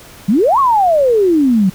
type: exponential two-way sweep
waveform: sine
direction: up then down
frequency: 179.1 to 1140 to 179.1 Hz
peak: -8 dBFS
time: 0.28-1.7 s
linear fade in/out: 10 ms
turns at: 0.59 s
effects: pink hiss -38 dBFS RMS until 1.74 s